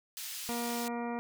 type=high-pass noise; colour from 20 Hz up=pink; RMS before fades=-41 dBFS; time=0.17-0.88 s; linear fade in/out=0 ms; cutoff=3200 Hz; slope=12 dB/octave
type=harmonic tone; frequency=237.2 Hz; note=A#3; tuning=30 cents sharp; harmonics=1 / 2 / 3 / 4 / 5 / 6 / 8 / 9 / 10; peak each=-36 / -40 / -41 / -42 / -49 / -49 / -50 / -59 / -51 dBFS; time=0.49-1.19 s; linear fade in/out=0 ms
effects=none